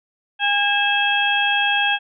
harmonic tone with a mistuned harmonic, 816 Hz, G#5, 31 cents flat, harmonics 1 / 2 / 3 / 4, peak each -22 / -21 / -21 / -22 dBFS, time 0.39-1.99 s, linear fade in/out 50 ms, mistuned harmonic 3, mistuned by +120 cents, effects none

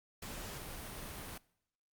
pink noise, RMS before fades -45 dBFS, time 0.22-1.38 s, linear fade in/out 5 ms, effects noise-tail reverb RT60 0.7 s tail -22 dB re dry + Opus 48 kbps

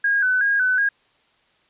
sine tone with vibrato, 1568 Hz, G6, in tune, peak -16 dBFS, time 0.04-0.89 s, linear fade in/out 5 ms, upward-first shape square, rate 2.7 Hz, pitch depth 69 cents each way, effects white hiss -61 dBFS RMS until 1.69 s + resampled to 8000 Hz

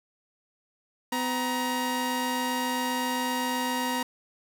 sawtooth tone pair together, 252.9 / 944 Hz, B3 / A#5, +41 / +22 cents, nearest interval octave + major seventh, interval 2281 cents, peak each -26 / -25 dBFS, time 1.12-4.03 s, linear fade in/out 5 ms, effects none

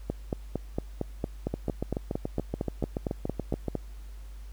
two click trains, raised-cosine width 2 ms, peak -15 / -16 dBFS, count 17 / 16, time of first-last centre 0.1-3.753 / 1.54-3.683 s, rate 4.38 / 7 Hz, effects added 50 Hz sine -40 dBFS peak until 4.52 s + pink hiss -59 dBFS RMS until 4.52 s

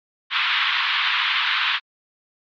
white band-pass noise, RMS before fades -21 dBFS, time 0.3-1.8 s, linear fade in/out 50 ms, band 990 to 3700 Hz, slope 48 dB/octave, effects MP3 64 kbps

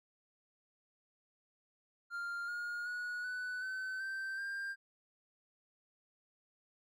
triangle tone with pitch steps, 1396.9 / 1427.9 / 1459.6 / 1492 / 1525.1 / 1558.9 / 1593.5 Hz, F6 / F6 / F#6 / F#6 / G6 / G6 / G6, 0 / +38 / -24 / +14 / -48 / -10 / +28 cents, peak -36 dBFS, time 2.1-4.76 s, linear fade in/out 50 ms, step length 380 ms, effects none

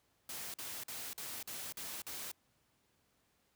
white noise bursts, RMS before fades -44 dBFS, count 7, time 0.29-2.316 s, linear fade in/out 2 ms, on 250 ms, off 46 ms, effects pink hiss -75 dBFS RMS until 3.55 s + high-pass 60 Hz 12 dB/octave

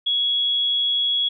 sine tone, 3344 Hz, G#7, 11 cents sharp, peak -18 dBFS, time 0.06-1.29 s, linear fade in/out 10 ms, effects none

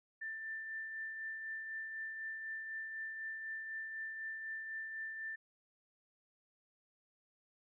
sine tone with tremolo, 1778 Hz, A6, 18 cents sharp, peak -39 dBFS, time 0.21-5.36 s, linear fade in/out 10 ms, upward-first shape triangle, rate 4 Hz, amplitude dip 40%, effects none

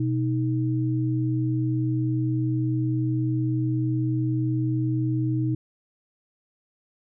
sine tone pair together, 124.5 / 313.7 Hz, B2 / D#4, +14 / +14 cents, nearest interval octave + major third, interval 1600 cents, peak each -23 / -26 dBFS, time 0-5.55 s, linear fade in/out 5 ms, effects none

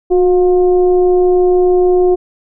sine tone with frequency modulation, 363.2 Hz, F#4, 32 cents flat, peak -7 dBFS, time 0.1-2.16 s, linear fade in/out 20 ms, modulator 350 Hz, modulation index 0.47, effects none

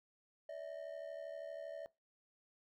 triangle ring-modulated tone, 612 Hz, D#5, 29 cents flat, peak -39 dBFS, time 0.49-1.86 s, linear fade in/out 0 ms, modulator 36.3 Hz, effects noise-tail reverb RT60 0.2 s tail -20 dB re dry

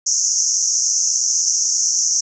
pink band-pass noise, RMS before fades -18 dBFS, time 0.06-2.21 s, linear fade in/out 10 ms, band 5600 to 6700 Hz, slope 96 dB/octave, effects none

